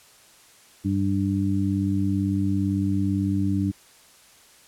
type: harmonic tone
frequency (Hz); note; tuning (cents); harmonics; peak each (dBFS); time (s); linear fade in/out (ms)
97.9; G2; -2; 1 / 2 / 3; -25 / -25 / -25; 0.84-3.72; 20
effects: white hiss -53 dBFS RMS until 4.67 s + low-pass 11000 Hz 12 dB/octave